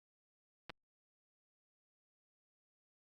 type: clicks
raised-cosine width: 0.3 ms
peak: -29 dBFS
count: 2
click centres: 0.696 / 0.702 s
effects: Opus 48 kbps